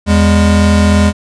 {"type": "tone pair together", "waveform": "square", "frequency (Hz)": [82.41, 204.3], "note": ["E2", "G#3"], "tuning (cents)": [0, -28], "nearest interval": "octave + major third", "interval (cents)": 1572, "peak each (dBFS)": -10, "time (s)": [0.06, 1.13], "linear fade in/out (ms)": 50, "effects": ["resampled to 22050 Hz"]}